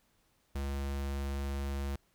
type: tone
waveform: square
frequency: 69.4 Hz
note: C#2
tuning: 3 cents sharp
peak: -34 dBFS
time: 0.55-1.96 s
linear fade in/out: 5 ms
effects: pink hiss -72 dBFS RMS until 2.14 s

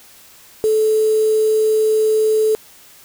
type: tone with quantisation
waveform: sine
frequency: 434.2 Hz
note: A4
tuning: 23 cents flat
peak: -12 dBFS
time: 0.64-2.55 s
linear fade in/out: 0 ms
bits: 5
effects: white hiss -45 dBFS RMS until 3.04 s

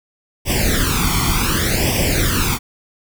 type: noise with flanger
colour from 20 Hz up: pink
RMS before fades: -17 dBFS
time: 0.45-2.59 s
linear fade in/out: 50 ms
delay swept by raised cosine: 0.36 to 0.92 ms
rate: 0.67 Hz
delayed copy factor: +0.9
effects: none

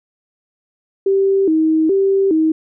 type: tone with vibrato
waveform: sine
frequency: 351.5 Hz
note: F4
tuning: 11 cents sharp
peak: -11 dBFS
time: 1.06-2.52 s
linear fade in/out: 5 ms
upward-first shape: square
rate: 1.2 Hz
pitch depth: 180 cents each way
effects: none

